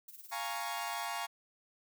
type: noise with tremolo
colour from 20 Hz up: violet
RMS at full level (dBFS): -49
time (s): 0.08-1.05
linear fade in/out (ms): 2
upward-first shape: sine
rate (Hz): 19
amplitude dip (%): 70
type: chord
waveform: sawtooth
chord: Bb minor seventh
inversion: second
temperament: equal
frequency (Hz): 698.5 / 830.6 / 932.3 / 1108.7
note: F5 / Ab5 / Bb5 / Db6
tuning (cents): 0 / 0 / 0 / 0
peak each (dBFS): -38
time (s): 0.31-1.27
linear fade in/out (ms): 20
effects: none